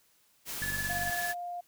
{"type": "noise", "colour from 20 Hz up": "white", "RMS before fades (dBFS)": -38, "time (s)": [0.45, 1.35], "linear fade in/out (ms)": 50}
{"type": "tone with tremolo", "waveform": "sine", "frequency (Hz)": 1719, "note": "A6", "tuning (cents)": -41, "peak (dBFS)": -30, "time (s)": [0.62, 1.33], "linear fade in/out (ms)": 2, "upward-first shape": "sine", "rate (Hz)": 18, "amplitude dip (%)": 60}
{"type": "click train", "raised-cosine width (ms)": 5, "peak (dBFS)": -31, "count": 24, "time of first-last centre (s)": [0.62, 1.096], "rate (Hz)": 48.3}
{"type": "tone", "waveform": "sine", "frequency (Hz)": 704, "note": "F5", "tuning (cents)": 14, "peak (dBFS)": -35, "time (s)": [0.89, 1.61], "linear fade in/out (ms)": 10}
{"effects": ["white hiss -67 dBFS RMS until 1.67 s"]}